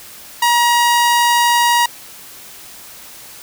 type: tone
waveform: sawtooth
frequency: 952 Hz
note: A#5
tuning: 36 cents sharp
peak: -7 dBFS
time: 0.42-1.86 s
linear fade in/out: 5 ms
effects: white hiss -37 dBFS RMS until 3.42 s